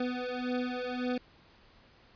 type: beating tone pair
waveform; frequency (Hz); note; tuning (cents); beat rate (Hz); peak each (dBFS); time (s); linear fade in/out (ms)
25% pulse; 248.3 / 250.1; B3 / B3; +9 / +22; 1.8; -31; 0-1.18; 5
effects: pink hiss -60 dBFS RMS until 2.15 s + resampled to 11025 Hz